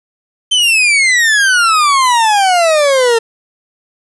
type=exponential sweep; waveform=40% pulse; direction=down; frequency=3120 to 449.7 Hz; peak=-7 dBFS; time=0.51-3.19 s; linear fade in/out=10 ms; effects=resampled to 24000 Hz + 7-bit